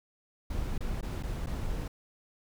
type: noise with dropouts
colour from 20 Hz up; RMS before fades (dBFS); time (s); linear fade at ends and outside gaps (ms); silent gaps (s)
brown; -33; 0.5-1.88; 5; 0.78-0.806 / 1.011-1.027 / 1.227-1.233 / 1.462-1.469
effects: none